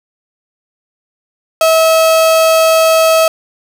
35% pulse tone, 646 Hz, E5, 35 cents flat, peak -5 dBFS, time 1.61-3.28 s, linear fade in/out 2 ms, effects none

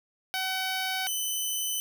10% pulse tone pair in turn, 756 / 3024 Hz, F#5 / F#7, +37 / +37 cents, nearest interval 2 octaves, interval 2400 cents, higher second, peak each -20 dBFS, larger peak neither, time 0.34-1.07 / 1.07-1.8 s, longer neither, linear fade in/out 0 ms, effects none

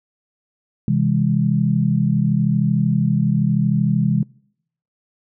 sine chord, C augmented, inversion none, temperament just, 130.81 / 163.52 / 204.4 Hz, C3 / E3 / G#3, 0 / -14 / -27 cents, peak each -19 dBFS, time 0.88-4.23 s, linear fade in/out 2 ms, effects noise-tail reverb RT60 0.7 s tail -25 dB re dry

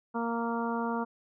harmonic tone, 232.4 Hz, A#3, 5 cents flat, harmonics 1 / 2 / 3 / 4 / 5 / 6, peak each -32 / -36 / -39 / -35 / -39 / -41 dBFS, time 0.14-1.05 s, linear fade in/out 20 ms, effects none

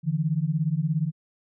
sine beating tone pair, 148.2 / 165.2 Hz, D3 / E3, +16 / +4 cents, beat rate 17 Hz, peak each -25 dBFS, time 0.03-1.12 s, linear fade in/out 50 ms, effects none

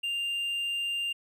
triangle tone, 2794 Hz, F7, in tune, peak -27 dBFS, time 0.03-1.13 s, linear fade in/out 10 ms, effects none

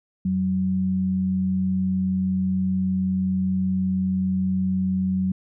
sine tone pair together, 88.44 / 187.4 Hz, F2 / F#3, +22 / +22 cents, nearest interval octave + minor second, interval 1300 cents, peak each -31 / -20 dBFS, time 0.25-5.32 s, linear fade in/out 5 ms, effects none

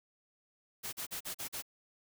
white noise bursts, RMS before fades -40 dBFS, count 6, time 0.83-1.624 s, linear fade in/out 20 ms, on 99 ms, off 40 ms, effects none

